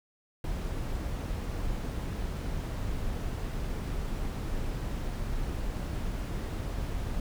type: noise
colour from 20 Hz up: brown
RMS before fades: -33 dBFS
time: 0.44-7.2 s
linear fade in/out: 2 ms
effects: none

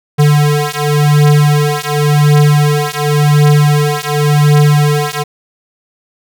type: beating tone pair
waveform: square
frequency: 147.1 / 148.01 Hz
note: D3 / D3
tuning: +3 / +14 cents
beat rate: 0.91 Hz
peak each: -11 dBFS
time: 0.18-5.24 s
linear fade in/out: 20 ms
effects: none

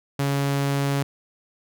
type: tone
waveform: sawtooth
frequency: 139.9 Hz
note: C#3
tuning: 16 cents sharp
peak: -17 dBFS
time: 0.19-1.03 s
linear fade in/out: 5 ms
effects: none

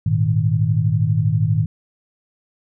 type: chord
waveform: sine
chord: Ab suspended second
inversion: none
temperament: equal with one note detuned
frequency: 103.83 / 116.2 / 155.56 Hz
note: Ab2 / Bb2 / Eb3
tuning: 0 / -5 / 0 cents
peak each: -19 dBFS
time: 0.06-1.66 s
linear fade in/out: 5 ms
effects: none

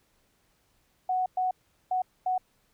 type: tone bursts at uneven times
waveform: sine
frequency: 740 Hz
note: F#5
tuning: in tune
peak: -24 dBFS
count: 4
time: 1.09-1.26 / 1.37-1.51 / 1.91-2.02 / 2.26-2.38 s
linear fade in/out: 5 ms
effects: pink hiss -69 dBFS RMS until 2.73 s

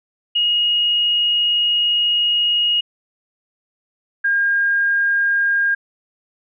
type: tone pair in turn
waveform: sine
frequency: 2877 / 1614.7 Hz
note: F#7 / G#6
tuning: -49 / -49 cents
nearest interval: minor seventh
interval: 1000 cents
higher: first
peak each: -14 dBFS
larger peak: neither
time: 0.35-2.81 / 4.24-5.75 s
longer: first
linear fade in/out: 10 ms
effects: none

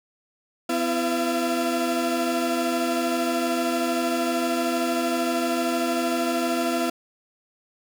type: tone cluster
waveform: 35% pulse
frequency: 252.6 / 335 / 683 Hz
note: B3 / E4 / F5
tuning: +39 / +28 / -39 cents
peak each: -25 dBFS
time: 0.69-6.9 s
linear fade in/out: 5 ms
effects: none

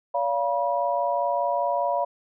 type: tone cluster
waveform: sine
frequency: 570 / 695 / 968 Hz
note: C#5 / F5 / B5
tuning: +48 / -9 / -35 cents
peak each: -26 dBFS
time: 0.14-2.05 s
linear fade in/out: 10 ms
effects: none

